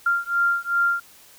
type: beating tone pair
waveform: sine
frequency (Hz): 1390 / 1392.6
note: F6 / F6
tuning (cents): -9 / -5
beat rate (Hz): 2.6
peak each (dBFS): -22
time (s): 0.06-1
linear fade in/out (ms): 5
effects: white hiss -50 dBFS RMS until 1.38 s